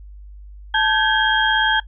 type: tone cluster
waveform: sine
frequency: 877 / 1555 / 1672 / 3237 Hz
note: A5 / G6 / G#6 / G#7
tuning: -6 / -14 / +11 / -45 cents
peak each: -20 dBFS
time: 0.74-1.8 s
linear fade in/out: 5 ms
effects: noise-tail reverb RT60 0.1 s tail -19 dB re dry + added 50 Hz sine -36 dBFS peak until 1.87 s